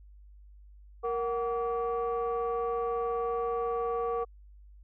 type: tone cluster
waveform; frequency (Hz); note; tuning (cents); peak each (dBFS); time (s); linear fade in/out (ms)
sine; 467.4 / 744 / 1147; A#4 / F#5 / D6; +5 / +9 / -41; -29 / -35 / -34; 1.03-4.25; 20
effects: tanh soft clip ceiling -22 dBFS + added 50 Hz sine -50 dBFS peak until 4.83 s